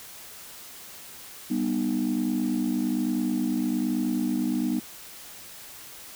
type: chord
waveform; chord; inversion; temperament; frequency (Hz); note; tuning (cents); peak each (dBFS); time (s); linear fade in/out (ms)
sine; G augmented; none; just; 196 / 245 / 306.2; G3 / B3 / D#4; 0 / -14 / -28; -29 / -25 / -27; 1.5-4.8; 10
effects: tanh soft clip ceiling -18 dBFS + white hiss -44 dBFS RMS until 6.15 s